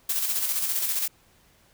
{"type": "noise with tremolo", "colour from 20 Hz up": "blue", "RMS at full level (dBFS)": -25, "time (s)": [0.09, 1.08], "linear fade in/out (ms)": 5, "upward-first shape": "square", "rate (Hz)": 15, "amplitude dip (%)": 40, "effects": ["pink hiss -60 dBFS RMS until 1.73 s"]}